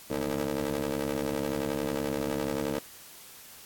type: ring-modulated tone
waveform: 20% pulse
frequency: 70.5 Hz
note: C#2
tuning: 30 cents sharp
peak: -21 dBFS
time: 0.1-2.79 s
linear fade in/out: 5 ms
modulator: 382 Hz
effects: white hiss -49 dBFS RMS until 3.65 s + AAC 64 kbps